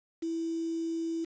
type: tone with quantisation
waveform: sine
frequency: 329.6 Hz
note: E4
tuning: in tune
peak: -30 dBFS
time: 0.22-1.25 s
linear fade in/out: 10 ms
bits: 8
effects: resampled to 16000 Hz